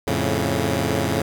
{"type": "chord", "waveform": "10% pulse", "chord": "F augmented", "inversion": "none", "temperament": "equal", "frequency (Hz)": [87.31, 110, 138.59], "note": ["F2", "A2", "C#3"], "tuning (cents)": [0, 0, 0], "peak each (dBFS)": -16, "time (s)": [0.07, 1.22], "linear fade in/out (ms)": 5, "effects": []}